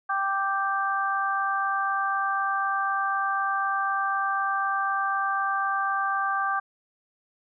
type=harmonic tone; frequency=392 Hz; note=G4; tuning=in tune; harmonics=2 / 3 / 4; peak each=-29 / -26 / -29 dBFS; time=0.09-6.6 s; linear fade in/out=10 ms; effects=none